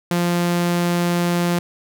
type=tone; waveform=sawtooth; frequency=174 Hz; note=F3; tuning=6 cents flat; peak=-13 dBFS; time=0.11-1.59 s; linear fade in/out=2 ms; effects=none